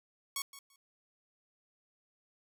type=tone with echo; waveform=5% pulse; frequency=1108.7 Hz; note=C#6; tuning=in tune; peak=-22 dBFS; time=0.36-0.42 s; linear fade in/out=2 ms; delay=170 ms; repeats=2; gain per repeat=-15 dB; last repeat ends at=0.76 s; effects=none